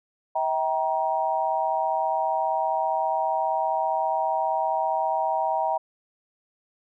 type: tone cluster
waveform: sine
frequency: 643 / 778 / 944 Hz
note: E5 / G5 / A#5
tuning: -43 / -13 / +22 cents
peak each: -27 / -26 / -26 dBFS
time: 0.35-5.78 s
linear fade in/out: 10 ms
effects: none